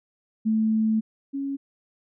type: tone pair in turn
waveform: sine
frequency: 219.4 / 276.4 Hz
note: A3 / C#4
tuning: -5 / -5 cents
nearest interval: major third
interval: 400 cents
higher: second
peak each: -19 / -26 dBFS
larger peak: first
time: 0.45-1.01 / 1.33-1.57 s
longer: first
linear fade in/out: 20 ms
effects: none